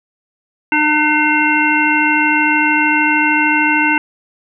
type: harmonic tone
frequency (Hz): 302.2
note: D4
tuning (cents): +50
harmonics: 1 / 3 / 5 / 7 / 9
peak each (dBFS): -17 / -17 / -17 / -17 / -17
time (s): 0.72-3.98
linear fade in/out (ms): 2
effects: none